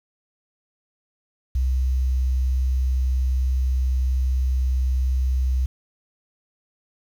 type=tone; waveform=sine; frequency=64.2 Hz; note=C2; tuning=32 cents flat; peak=-18 dBFS; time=1.55-5.66 s; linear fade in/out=5 ms; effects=8-bit